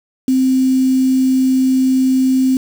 sine tone with quantisation, 260.8 Hz, C4, 5 cents flat, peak -10 dBFS, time 0.28-2.57 s, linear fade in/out 2 ms, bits 5, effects none

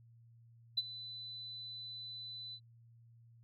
sine tone with ADSR envelope, 4000 Hz, B7, 21 cents sharp, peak -27 dBFS, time 0.77-2.6 s, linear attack 11 ms, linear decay 33 ms, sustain -17 dB, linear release 62 ms, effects tanh soft clip ceiling -24 dBFS + added 116 Hz sine -59 dBFS peak until 3.43 s

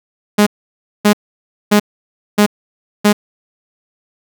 sawtooth tone bursts, 207.7 Hz, G#3, in tune, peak -3 dBFS, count 5, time 0.38-3.13 s, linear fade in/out 10 ms, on 86 ms, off 580 ms, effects none

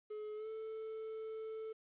triangle tone with pitch glide, 425.5 to 440.3 Hz, G#4 to A4, +42 to +1 cents, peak -40 dBFS, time 0.1-1.73 s, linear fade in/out 10 ms, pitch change +59 cents, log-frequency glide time 0.36-0.48 s, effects resampled to 8000 Hz + 12-bit

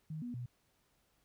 sine tone with pitch steps, 156.2 / 242.7 / 122.4 Hz, D#3 / B3 / B2, +7 / -30 / -15 cents, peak -39 dBFS, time 0.1-0.46 s, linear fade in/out 5 ms, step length 120 ms, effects pink hiss -75 dBFS RMS until 1.24 s

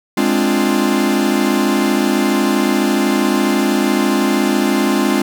45% pulse chord, D half-diminished seventh, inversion second, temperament equal, 207.7 / 261.6 / 293.7 / 349.2 Hz, Ab3 / C4 / D4 / F4, 0 / 0 / 0 / 0 cents, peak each -18 / -18 / -19 / -19 dBFS, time 0.17-5.22 s, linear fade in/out 5 ms, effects none

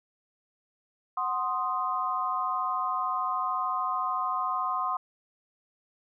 sine chord, C diminished, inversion second, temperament equal, 740 / 1046.5 / 1244.5 Hz, Gb5 / C6 / Eb6, 0 / 0 / 0 cents, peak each -34 / -29 / -31 dBFS, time 1.17-4.97 s, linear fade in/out 5 ms, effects none

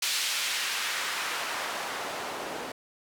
white noise with band-pass filter sweep, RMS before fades -32 dBFS, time 0.02-2.72 s, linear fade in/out 5 ms, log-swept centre 3700 to 460 Hz, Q 0.85, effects none

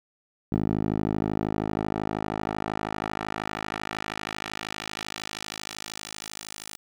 10% pulse tone with band-pass filter sweep, 52.8 Hz, G#1, 29 cents sharp, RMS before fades -31 dBFS, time 0.52-6.77 s, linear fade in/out 5 ms, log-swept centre 240 to 9500 Hz, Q 0.77, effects none

